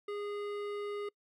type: tone with hard clipping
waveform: sine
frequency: 411 Hz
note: G#4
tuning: 18 cents flat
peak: -38 dBFS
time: 0.08-1.09 s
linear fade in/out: 5 ms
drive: 14 dB
effects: noise-tail reverb RT60 0.1 s tail -26 dB re dry